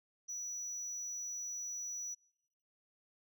sine tone, 5890 Hz, F#8, 9 cents flat, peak -37 dBFS, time 0.28-2.15 s, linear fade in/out 20 ms, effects noise-tail reverb RT60 0.9 s tail -26 dB re dry + tanh soft clip ceiling -38 dBFS

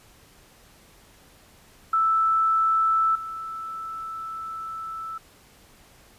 sine tone with level steps, 1318.5 Hz, E6, in tune, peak -18 / -31 dBFS, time 1.93-5.18 s, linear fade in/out 5 ms, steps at 3.15 s, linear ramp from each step 5 ms, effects pink hiss -54 dBFS RMS until 6.18 s + resampled to 32000 Hz

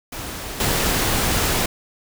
pink noise with level steps, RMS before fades -31 / -20 dBFS, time 0.12-1.66 s, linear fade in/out 5 ms, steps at 0.6 s, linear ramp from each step 2 ms, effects none

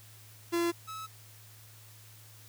45% pulse tone pair in turn, 341.5 / 1294.9 Hz, F4 / E6, -39 / -31 cents, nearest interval octave + major seventh, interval 2308 cents, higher second, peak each -27 / -39 dBFS, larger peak first, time 0.52-0.72 / 0.87-1.07 s, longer neither, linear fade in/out 20 ms, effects added 108 Hz sine -54 dBFS peak until 2.48 s + white hiss -56 dBFS RMS until 2.48 s

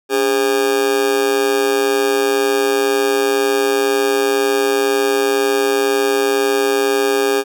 40% pulse tone with amplitude modulation, 406 Hz, G#4, 39 cents flat, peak -9 dBFS, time 0.09-7.44 s, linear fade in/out 50 ms, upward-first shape sine, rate 122 Hz, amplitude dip 80%, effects none

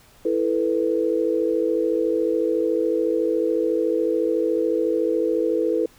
sine chord, E suspended fourth, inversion none, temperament equal, 329.6 / 440 / 493.9 Hz, E4 / A4 / B4, 0 / 0 / 0 cents, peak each -23 dBFS, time 0.25-5.86 s, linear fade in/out 5 ms, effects pink hiss -53 dBFS RMS until 5.98 s

